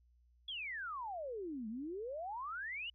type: exponential two-way sweep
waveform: sine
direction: down then up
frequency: 3443 to 209.5 to 3005 Hz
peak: -40 dBFS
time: 0.48-2.9 s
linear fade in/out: 5 ms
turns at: 1.68 s
effects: added 60 Hz sine -66 dBFS peak until 2.94 s